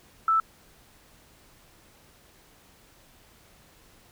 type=tone; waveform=sine; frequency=1318.5 Hz; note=E6; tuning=in tune; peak=-19 dBFS; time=0.28-0.4 s; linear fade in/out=2 ms; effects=pink hiss -57 dBFS RMS until 4.11 s